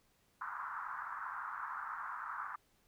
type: band-pass noise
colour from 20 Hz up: white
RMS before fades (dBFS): -43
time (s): 0.41-2.56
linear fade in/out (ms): 5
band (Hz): 940 to 1500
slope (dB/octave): 48
effects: pink hiss -73 dBFS RMS until 2.87 s